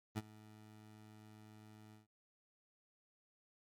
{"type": "tone with ADSR envelope", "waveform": "20% pulse", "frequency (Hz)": 107.5, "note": "A2", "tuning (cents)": -40, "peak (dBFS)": -31, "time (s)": [0.15, 2.07], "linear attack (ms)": 28, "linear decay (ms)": 33, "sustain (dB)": -21, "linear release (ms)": 140, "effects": ["MP3 96 kbps"]}